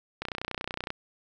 click train, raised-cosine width 0.3 ms, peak -16 dBFS, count 22, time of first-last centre 0.22-0.904 s, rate 30.7 Hz, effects none

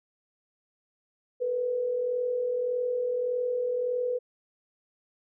sine tone pair together, 453.6 / 495.3 Hz, A#4 / B4, -47 / +5 cents, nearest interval major second, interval 152 cents, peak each -36 / -26 dBFS, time 1.4-4.19 s, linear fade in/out 20 ms, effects none

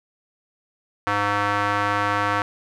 square tone with band-pass filter, 102.4 Hz, G#2, 24 cents flat, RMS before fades -22 dBFS, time 1.07-2.42 s, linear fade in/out 0 ms, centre 1300 Hz, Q 1.9, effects none

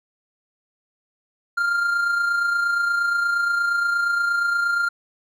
triangle tone with amplitude modulation, 1396.9 Hz, F6, in tune, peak -15 dBFS, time 1.57-4.89 s, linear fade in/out 10 ms, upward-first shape sine, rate 28.5 Hz, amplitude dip 40%, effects none

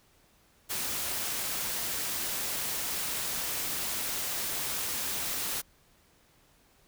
white noise, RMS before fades -33 dBFS, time 0.69-5.62 s, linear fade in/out 20 ms, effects pink hiss -64 dBFS RMS until 6.87 s

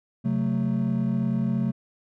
triangle chord, F# diminished, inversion second, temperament just, 133.2 / 185 / 222 Hz, C3 / F#3 / A3, +31 / 0 / +16 cents, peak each -25 / -25 / -23 dBFS, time 0.24-1.72 s, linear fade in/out 20 ms, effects tanh soft clip ceiling -12 dBFS

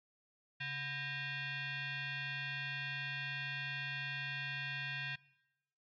sine tone with frequency modulation, 138.59 Hz, C#3, in tune, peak -38 dBFS, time 0.6-5.16 s, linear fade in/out 10 ms, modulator 864 Hz, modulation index 3.6, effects noise-tail reverb RT60 0.9 s tail -21 dB re dry + AAC 64 kbps

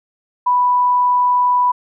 sine tone, 987.8 Hz, B5, in tune, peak -11 dBFS, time 0.46-1.72 s, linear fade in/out 10 ms, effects none

